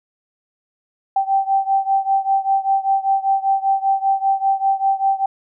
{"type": "beating tone pair", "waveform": "sine", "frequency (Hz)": [778, 783.1], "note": ["G5", "G5"], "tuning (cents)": [-13, -2], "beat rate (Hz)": 5.1, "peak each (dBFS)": [-17, -19], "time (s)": [1.16, 5.26], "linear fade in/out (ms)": 5, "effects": []}